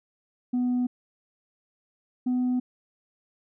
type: tone pair in turn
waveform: sine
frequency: 247.8 / 250.4 Hz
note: B3 / B3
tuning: +6 / +24 cents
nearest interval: unison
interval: 18 cents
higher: second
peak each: -20 dBFS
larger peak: neither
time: 0.53-0.87 / 2.26-2.6 s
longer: neither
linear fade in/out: 10 ms
effects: tanh soft clip ceiling -21 dBFS